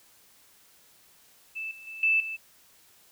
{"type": "tone with level steps", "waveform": "sine", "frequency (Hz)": 2637, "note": "E7", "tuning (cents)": 0, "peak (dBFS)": [-32, -44, -38, -20, -32], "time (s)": [1.55, 2.37], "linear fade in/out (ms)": 20, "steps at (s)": [1.71, 1.87, 2.03, 2.2], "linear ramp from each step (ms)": 2, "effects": ["white hiss -59 dBFS RMS until 3.11 s"]}